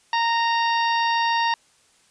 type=harmonic tone; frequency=927 Hz; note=A#5; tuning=10 cents flat; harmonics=1 / 2 / 3 / 4 / 5 / 6; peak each=-20 / -26 / -30 / -32 / -34 / -36 dBFS; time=0.13-1.54 s; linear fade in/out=2 ms; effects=white hiss -59 dBFS RMS until 2.1 s + resampled to 22050 Hz